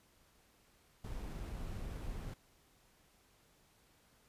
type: noise with sample-and-hold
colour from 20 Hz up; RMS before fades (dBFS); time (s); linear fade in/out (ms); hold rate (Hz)
brown; -43; 1.04-2.34; 5; 11025
effects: pink hiss -69 dBFS RMS until 4.28 s + resampled to 32000 Hz